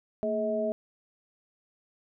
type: tone cluster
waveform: sine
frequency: 226.4 / 420.6 / 640 Hz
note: A3 / G#4 / D#5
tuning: +50 / +22 / +49 cents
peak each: -33 / -33 / -28 dBFS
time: 0.23-0.72 s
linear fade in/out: 0 ms
effects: none